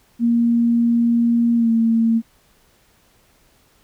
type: tone with pitch glide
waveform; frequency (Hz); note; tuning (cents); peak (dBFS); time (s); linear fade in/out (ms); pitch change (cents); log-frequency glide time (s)
sine; 234.6 to 227.5; A#3 to A#3; +11 to -42; -13; 0.19-2.22; 50; -53; 1.56-1.7
effects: pink hiss -57 dBFS RMS until 3.83 s